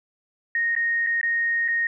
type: tone with dropouts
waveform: sine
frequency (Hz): 1860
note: A#6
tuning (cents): -4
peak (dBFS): -20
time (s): 0.55-1.87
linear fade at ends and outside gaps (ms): 2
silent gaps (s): 0.752-0.763 / 1.065-1.069 / 1.213-1.23 / 1.68-1.684
effects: none